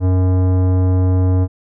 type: tone with tanh clipping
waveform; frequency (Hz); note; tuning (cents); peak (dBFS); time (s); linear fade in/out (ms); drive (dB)
sine; 92.3; F#2; -4; -13; 0-1.48; 50; 16
effects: none